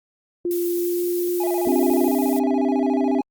sine tone with pitch glide, 349.2 to 352.6 Hz, F4 to F4, 0 to +17 cents, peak -20 dBFS, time 0.45-2.09 s, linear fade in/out 2 ms, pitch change +17 cents, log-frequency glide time 0.76-1.05 s
violet noise, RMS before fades -32 dBFS, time 0.51-2.39 s, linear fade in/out 0 ms
triangle tone with vibrato, 740 Hz, F#5, in tune, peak -24 dBFS, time 1.4-3.22 s, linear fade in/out 5 ms, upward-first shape square, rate 14 Hz, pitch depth 200 cents each way
sine chord, C suspended second, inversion none, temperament equal, 261.6 / 293.7 / 392 Hz, C4 / D4 / G4, 0 / 0 / 0 cents, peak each -20 / -23 / -25 dBFS, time 1.67-3.21 s, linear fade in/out 2 ms
effects Opus 32 kbps

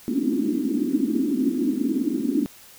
pink band-pass noise, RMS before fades -23 dBFS, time 0.08-2.46 s, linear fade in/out 0 ms, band 240 to 310 Hz, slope 48 dB/octave, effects white hiss -48 dBFS RMS until 2.78 s

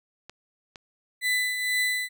clicks, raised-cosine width 0.2 ms, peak -24 dBFS, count 2, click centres 0.296 / 0.758 s
35% pulse tone with tremolo, 2000 Hz, B6, 21 cents sharp, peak -20 dBFS, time 1.21-2.09 s, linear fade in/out 50 ms, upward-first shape triangle, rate 2.1 Hz, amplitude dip 55%
effects none

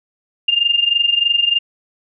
sine tone with amplitude modulation, 2808 Hz, F7, 9 cents sharp, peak -9 dBFS, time 0.48-1.59 s, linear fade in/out 5 ms, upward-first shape sine, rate 23.2 Hz, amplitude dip 80%, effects none

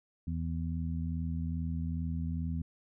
harmonic tone, 82.4 Hz, E2, in tune, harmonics 1 / 2 / 3, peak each -34 / -36 / -40 dBFS, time 0.27-2.62 s, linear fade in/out 5 ms, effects none

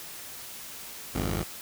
10% pulse tone pair together, 51.95 / 87.1 Hz, G#1 / F2, +1 / -4 cents, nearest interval major sixth, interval 895 cents, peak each -21 / -23 dBFS, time 1.14-1.44 s, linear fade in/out 20 ms, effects white hiss -42 dBFS RMS until 1.61 s

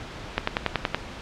click train, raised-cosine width 0.3 ms, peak -5 dBFS, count 7, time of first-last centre 0.38-0.946 s, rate 10.6 Hz, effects pink hiss -38 dBFS RMS until 1.21 s + low-pass 4000 Hz 12 dB/octave

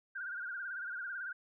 sine tone with vibrato, 1498 Hz, F#6, 21 cents sharp, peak -38 dBFS, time 0.15-1.33 s, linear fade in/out 10 ms, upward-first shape sine, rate 18 Hz, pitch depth 110 cents each way, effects none

